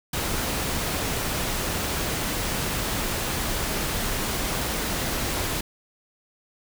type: noise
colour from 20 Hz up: pink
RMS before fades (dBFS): -27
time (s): 0.13-5.61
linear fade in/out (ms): 5
effects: none